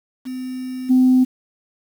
sine tone with level steps, 255.9 Hz, C4, 38 cents flat, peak -25 / -9 dBFS, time 0.25-1.25 s, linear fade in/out 20 ms, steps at 0.89 s, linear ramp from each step 20 ms, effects tanh soft clip ceiling -6 dBFS + 7-bit

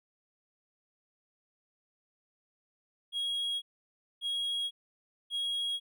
triangle tone bursts, 3298 Hz, G#7, 13 cents flat, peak -29 dBFS, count 3, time 3.12-5.8 s, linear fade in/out 50 ms, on 500 ms, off 590 ms, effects none

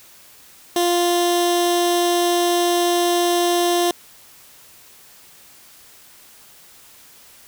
15% pulse tone with notch filter, 349.2 Hz, F4, in tune, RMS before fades -18 dBFS, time 0.76-3.91 s, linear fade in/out 2 ms, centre 1300 Hz, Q 0.95, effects white hiss -47 dBFS RMS until 7.47 s

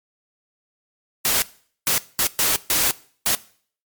white noise bursts at uneven times, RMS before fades -19 dBFS, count 6, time 1.25-1.42 / 1.87-1.98 / 2.19-2.27 / 2.39-2.56 / 2.7-2.91 / 3.26-3.35 s, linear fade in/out 0 ms, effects noise-tail reverb RT60 0.5 s tail -20 dB re dry + MP3 96 kbps

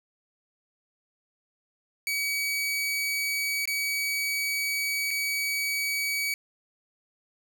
sawtooth tone with dropouts, 2270 Hz, C#7, 41 cents sharp, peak -23 dBFS, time 2.07-6.34 s, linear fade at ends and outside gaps 1 ms, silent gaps 3.655-3.675 / 5.107-5.111 s, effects none

